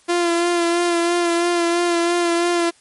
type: tone with vibrato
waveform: sawtooth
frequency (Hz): 344.1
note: F4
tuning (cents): -26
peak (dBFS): -12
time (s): 0.08-2.71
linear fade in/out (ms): 20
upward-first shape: sine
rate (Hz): 3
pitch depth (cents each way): 26
effects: white hiss -54 dBFS RMS until 2.8 s + MP3 48 kbps